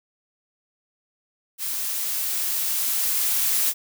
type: noise with level ramp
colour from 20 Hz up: blue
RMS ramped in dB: -28 to -21 dBFS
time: 1.58-3.74 s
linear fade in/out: 50 ms
effects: none

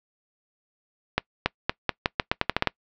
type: accelerating click train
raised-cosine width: 0.3 ms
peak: -4 dBFS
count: 12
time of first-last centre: 1.18-2.673 s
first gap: 280 ms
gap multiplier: 0.84
effects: noise-tail reverb RT60 0.1 s tail -24 dB re dry + low-pass 5000 Hz 12 dB/octave

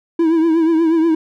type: tone with vibrato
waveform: triangle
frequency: 326.2 Hz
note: E4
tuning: 18 cents flat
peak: -9 dBFS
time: 0.19-1.15 s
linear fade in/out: 5 ms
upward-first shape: triangle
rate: 8.3 Hz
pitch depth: 75 cents each way
effects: none

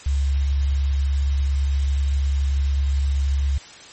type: tone with quantisation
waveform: sine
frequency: 69.3 Hz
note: C#2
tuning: in tune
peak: -17 dBFS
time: 0.06-3.58 s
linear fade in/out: 5 ms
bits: 7
effects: white hiss -42 dBFS RMS until 3.92 s + MP3 32 kbps

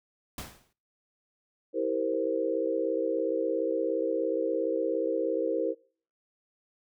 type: noise with exponential decay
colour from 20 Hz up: pink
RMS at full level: -36 dBFS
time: 0.38-0.73 s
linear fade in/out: 2 ms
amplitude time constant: 74 ms
type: chord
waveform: sine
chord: C dominant seventh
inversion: first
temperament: equal with one note detuned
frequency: 325.3 / 392 / 466.2 / 523.3 Hz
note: E4 / G4 / Bb4 / C5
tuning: -23 / 0 / 0 / 0 cents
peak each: -32 / -34 / -30 / -31 dBFS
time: 1.73-5.75 s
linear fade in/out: 50 ms
effects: noise-tail reverb RT60 0.5 s tail -26 dB re dry

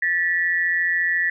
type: tone pair together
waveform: sine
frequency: 1762.8 / 1937 Hz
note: A6 / B6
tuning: +3 / -34 cents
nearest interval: major second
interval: 163 cents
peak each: -21 dBFS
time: 0.02-1.3 s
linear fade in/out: 5 ms
effects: none

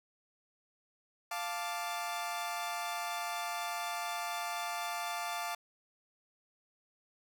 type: chord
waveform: sawtooth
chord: D minor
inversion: first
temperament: equal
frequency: 698.5 / 880 / 1174.7 Hz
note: F5 / A5 / D6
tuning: 0 / 0 / 0 cents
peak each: -35 / -37 / -37 dBFS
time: 1.31-5.55 s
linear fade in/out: 5 ms
effects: none

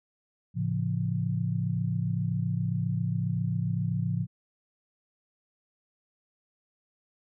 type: chord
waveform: sine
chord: A augmented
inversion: none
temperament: just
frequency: 110 / 137.5 / 171.88 Hz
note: A2 / C#3 / E#3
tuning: 0 / -14 / -27 cents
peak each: -30 / -31 / -30 dBFS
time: 0.54-4.27 s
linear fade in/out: 50 ms
effects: none

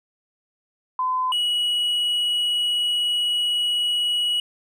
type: tone pair in turn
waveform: sine / triangle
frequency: 1020 / 2919 Hz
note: C6 / F#7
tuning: -44 / -24 cents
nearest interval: octave + tritone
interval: 1820 cents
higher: second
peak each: -20 / -18 dBFS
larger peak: second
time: 0.99-1.32 / 1.32-4.4 s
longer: second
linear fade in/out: 2 ms
effects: none

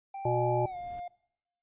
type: tone with pitch glide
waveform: triangle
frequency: 784 to 706.6 Hz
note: G5 to F5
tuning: 0 to +20 cents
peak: -35 dBFS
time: 0.14-1.08 s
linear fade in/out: 5 ms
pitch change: -180 cents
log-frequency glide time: 0.65-0.77 s
type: harmonic tone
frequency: 121.4 Hz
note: B2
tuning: 29 cents flat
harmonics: 1 / 3 / 5 / 7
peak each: -31 / -31 / -31 / -31 dBFS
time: 0.25-0.66 s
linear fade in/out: 5 ms
type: noise with exponential growth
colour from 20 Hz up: brown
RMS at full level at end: -46 dBFS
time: 0.31-1 s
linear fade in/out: 5 ms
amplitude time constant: 150 ms
effects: noise-tail reverb RT60 0.8 s tail -22 dB re dry + resampled to 8000 Hz

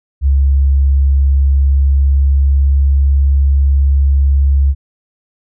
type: tone with pitch glide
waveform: sine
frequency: 68.7 to 69.14 Hz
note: C#2 to C#2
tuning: -15 to -4 cents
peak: -7 dBFS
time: 0.21-4.75 s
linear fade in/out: 50 ms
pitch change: +11 cents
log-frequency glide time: 1.4-2.89 s
effects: none

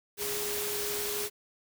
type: tone in noise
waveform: sine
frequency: 413.9 Hz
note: G#4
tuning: 6 cents flat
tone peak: -36 dBFS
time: 0.17-1.3 s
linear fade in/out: 50 ms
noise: white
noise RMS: -34 dBFS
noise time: 0.17-1.3 s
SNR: -5 dB
effects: none

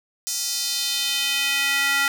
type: tone with high-pass filter sweep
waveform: square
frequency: 278.4 Hz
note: C#4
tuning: 8 cents sharp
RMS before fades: -23 dBFS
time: 0.27-2.08 s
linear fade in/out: 0 ms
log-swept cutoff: 6100 to 1600 Hz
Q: 2
effects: none

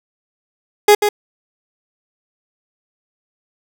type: tone with echo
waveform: 30% pulse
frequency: 415.3 Hz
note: G#4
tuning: in tune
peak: -3 dBFS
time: 0.88-0.95 s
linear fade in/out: 5 ms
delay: 140 ms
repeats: 1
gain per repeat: -7 dB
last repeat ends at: 1.09 s
effects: none

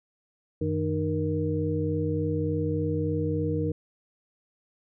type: tone cluster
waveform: sine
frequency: 93.5 / 156.9 / 305.6 / 469.5 Hz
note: F#2 / D#3 / D#4 / A#4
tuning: +19 / +15 / -31 / +12 cents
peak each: -30 dBFS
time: 0.61-3.72 s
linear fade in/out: 5 ms
effects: none

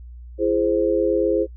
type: chord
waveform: sine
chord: E augmented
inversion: none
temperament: equal with one note detuned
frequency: 336.4 / 415.3 / 523.3 Hz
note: E4 / G#4 / B#4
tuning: +35 / 0 / 0 cents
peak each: -21 dBFS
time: 0.38-1.47 s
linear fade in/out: 50 ms
effects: noise-tail reverb RT60 0.1 s tail -24 dB re dry + added 60 Hz sine -36 dBFS peak until 1.56 s

